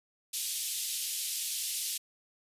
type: band-pass noise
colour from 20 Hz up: white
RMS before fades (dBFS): -35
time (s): 0.33-1.98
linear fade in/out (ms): 10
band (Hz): 2900 to 13000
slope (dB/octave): 24
effects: resampled to 32000 Hz